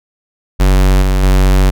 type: tone with level steps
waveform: square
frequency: 47.26 Hz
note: F#1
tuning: 37 cents sharp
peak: -7 / -10 / -7 dBFS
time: 0.59-1.71 s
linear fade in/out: 20 ms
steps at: 1.02 / 1.23 s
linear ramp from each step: 5 ms
effects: none